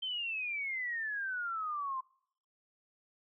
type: exponential sweep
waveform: sine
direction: down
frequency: 3136 to 1029 Hz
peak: -34 dBFS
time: 0.02-2.01 s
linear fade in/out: 10 ms
effects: noise-tail reverb RT60 0.7 s tail -26 dB re dry

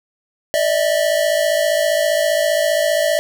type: tone pair together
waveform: square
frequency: 593 / 648.1 Hz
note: D5 / E5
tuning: +17 / -30 cents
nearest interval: major second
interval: 153 cents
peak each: -18 dBFS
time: 0.54-3.19 s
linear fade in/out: 0 ms
effects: none

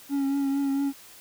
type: tone with vibrato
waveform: triangle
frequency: 276.9 Hz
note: C#4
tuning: 2 cents flat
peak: -21 dBFS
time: 0.09-0.93 s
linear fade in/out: 50 ms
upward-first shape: triangle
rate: 4.4 Hz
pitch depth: 31 cents each way
effects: white hiss -49 dBFS RMS until 1.2 s

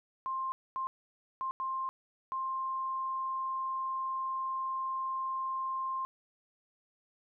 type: tone bursts at uneven times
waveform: sine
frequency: 1055 Hz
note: C6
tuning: 14 cents sharp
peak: -32 dBFS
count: 5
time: 0.26-0.52 / 0.76-0.87 / 1.41-1.51 / 1.6-1.89 / 2.32-6.05 s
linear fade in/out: 0 ms
effects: none

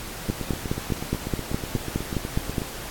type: two click trains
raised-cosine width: 3 ms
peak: -10 / -16 dBFS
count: 12 / 20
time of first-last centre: 0.3-2.582 / 0.29-2.618 s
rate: 4.82 / 8.16 Hz
effects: pink hiss -36 dBFS RMS until 2.9 s + AAC 64 kbps

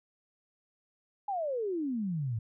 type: exponential sweep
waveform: sine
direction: down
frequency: 837 to 105.5 Hz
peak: -30 dBFS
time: 1.28-2.39 s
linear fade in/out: 5 ms
effects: none

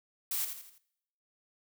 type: noise with echo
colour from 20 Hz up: blue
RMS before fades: -33 dBFS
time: 0.31-0.45 s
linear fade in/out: 5 ms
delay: 83 ms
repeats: 4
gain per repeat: -7 dB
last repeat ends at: 0.782 s
effects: noise-tail reverb RT60 0.8 s tail -22 dB re dry

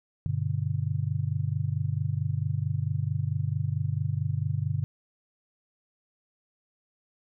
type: chord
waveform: sine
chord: G major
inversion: none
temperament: just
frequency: 98 / 122.5 / 147 Hz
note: G2 / B2 / D3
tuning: 0 / -14 / +2 cents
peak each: -30 dBFS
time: 0.26-4.84 s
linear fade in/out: 0 ms
effects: none

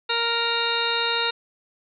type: harmonic tone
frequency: 466.2 Hz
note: A#4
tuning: in tune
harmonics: 1 / 2 / 3 / 4 / 5 / 6 / 8 / 9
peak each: -30 / -29 / -28 / -33 / -34 / -29 / -27 / -31 dBFS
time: 0.09-1.31 s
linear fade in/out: 10 ms
effects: none

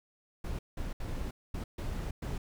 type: noise bursts at uneven times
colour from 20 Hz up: brown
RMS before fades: -36 dBFS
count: 6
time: 0.44-0.59 / 0.77-0.93 / 1-1.31 / 1.54-1.64 / 1.78-2.11 / 2.22-2.38 s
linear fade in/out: 5 ms
effects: none

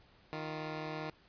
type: tone pair together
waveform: 10% pulse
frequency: 155.56 / 349.2 Hz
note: D#3 / F4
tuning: 0 / 0 cents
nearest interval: octave + major second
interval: 1400 cents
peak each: -31 / -37 dBFS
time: 0.33-1.1 s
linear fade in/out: 0 ms
effects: pink hiss -64 dBFS RMS until 1.28 s + resampled to 11025 Hz

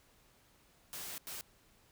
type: noise bursts at uneven times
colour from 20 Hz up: white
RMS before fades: -44 dBFS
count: 2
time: 0.93-1.18 / 1.27-1.41 s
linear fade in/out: 0 ms
effects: pink hiss -67 dBFS RMS until 1.91 s

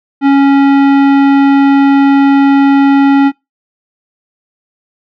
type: tone with tanh clipping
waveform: sine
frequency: 277.2 Hz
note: C#4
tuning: in tune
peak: -6 dBFS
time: 0.21-3.32 s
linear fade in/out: 50 ms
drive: 16 dB
effects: noise-tail reverb RT60 0.2 s tail -22 dB re dry

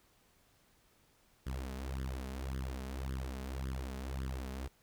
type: tone with flanger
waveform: sawtooth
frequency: 65.8 Hz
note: C2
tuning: 10 cents sharp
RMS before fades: -40 dBFS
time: 1.46-4.68 s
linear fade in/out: 10 ms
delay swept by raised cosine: 0.59 to 4.79 ms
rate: 1.8 Hz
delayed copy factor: +0.85
effects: pink hiss -69 dBFS RMS until 4.82 s

